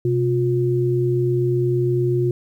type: tone pair together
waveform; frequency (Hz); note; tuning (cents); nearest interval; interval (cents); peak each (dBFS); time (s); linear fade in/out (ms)
sine; 127.8 / 356.3; C3 / F4; -40 / +35; octave + tritone; 1775; -19; 0.05-2.31; 2
effects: 9-bit